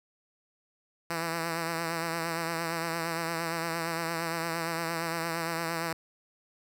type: tone with vibrato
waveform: 5% pulse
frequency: 166 Hz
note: E3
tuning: 12 cents sharp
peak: -19 dBFS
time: 1.1-5.93 s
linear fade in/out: 2 ms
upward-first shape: triangle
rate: 8.7 Hz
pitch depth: 47 cents each way
effects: none